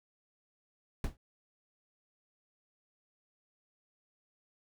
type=noise with exponential decay; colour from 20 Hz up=brown; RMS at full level=-28 dBFS; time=1.04-1.17 s; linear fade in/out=2 ms; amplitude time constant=27 ms; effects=none